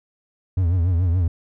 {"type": "tone with vibrato", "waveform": "triangle", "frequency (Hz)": 88, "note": "F2", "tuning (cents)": 14, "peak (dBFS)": -14, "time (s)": [0.57, 1.28], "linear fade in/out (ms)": 5, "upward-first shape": "triangle", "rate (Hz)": 7, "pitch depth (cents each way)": 140, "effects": []}